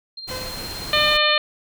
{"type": "tone with tremolo", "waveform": "sine", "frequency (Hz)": 4186, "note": "C8", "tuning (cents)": 0, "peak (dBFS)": -30, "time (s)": [0.17, 1.16], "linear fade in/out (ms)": 5, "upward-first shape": "triangle", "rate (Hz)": 17, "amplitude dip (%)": 55}
{"type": "noise", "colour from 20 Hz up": "pink", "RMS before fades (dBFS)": -33, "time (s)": [0.27, 1.18], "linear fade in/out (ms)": 20}
{"type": "tone with exponential decay", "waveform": "sawtooth", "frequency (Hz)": 512, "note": "C5", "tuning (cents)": -38, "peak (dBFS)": -24, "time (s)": [0.31, 0.96], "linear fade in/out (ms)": 1, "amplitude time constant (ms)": 140}
{"type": "harmonic tone", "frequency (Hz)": 602, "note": "D5", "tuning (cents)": 43, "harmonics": [1, 2, 3, 4, 5, 6, 7], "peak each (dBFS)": [-23, -23, -23, -23, -23, -23, -23], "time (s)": [0.93, 1.38], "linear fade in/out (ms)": 2}
{"effects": []}